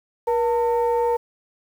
sine tone pair together, 477.3 / 901 Hz, A#4 / A5, +41 / +41 cents, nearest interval major seventh, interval 1100 cents, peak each -18 / -21 dBFS, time 0.27-1.17 s, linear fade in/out 10 ms, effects tanh soft clip ceiling -13 dBFS + 8-bit

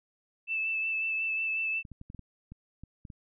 sine tone with vibrato, 2637 Hz, E7, in tune, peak -28 dBFS, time 0.47-1.83 s, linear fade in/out 50 ms, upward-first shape sine, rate 5.5 Hz, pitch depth 18 cents each way
clicks, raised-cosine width 5 ms, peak -32 dBFS, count 10, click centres 1.852 / 1.917 / 2.014 / 2.101 / 2.147 / 2.193 / 2.52 / 2.836 / 3.052 / 3.102 s
effects none

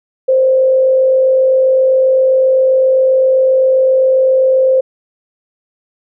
sine tone with frequency modulation, 523.3 Hz, C5, in tune, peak -7 dBFS, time 0.28-4.81 s, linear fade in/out 10 ms, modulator 47.6 Hz, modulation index 0.27, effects none

